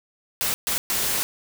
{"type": "noise bursts at uneven times", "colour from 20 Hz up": "white", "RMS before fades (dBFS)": -24, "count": 3, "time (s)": [[0.41, 0.54], [0.67, 0.78], [0.9, 1.23]], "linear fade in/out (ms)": 0, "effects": []}